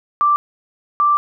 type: tone pair in turn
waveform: sine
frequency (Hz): 1174.7 / 1174.7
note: D6 / D6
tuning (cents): 0 / 0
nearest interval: unison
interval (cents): 0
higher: neither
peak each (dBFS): -11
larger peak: neither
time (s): 0.21-0.36 / 1-1.17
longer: second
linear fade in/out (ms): 0
effects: none